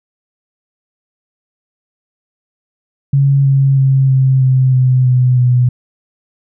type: tone with pitch steps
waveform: sine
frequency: 138.59 / 136.45 / 134.33 / 132.26 / 130.21 / 128.19 / 126.21 / 124.26 Hz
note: C#3 / C#3 / C3 / C3 / C3 / C3 / B2 / B2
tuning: 0 / -27 / +46 / +19 / -8 / -35 / +38 / +11 cents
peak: -7 dBFS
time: 3.13-5.69 s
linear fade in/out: 5 ms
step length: 320 ms
effects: none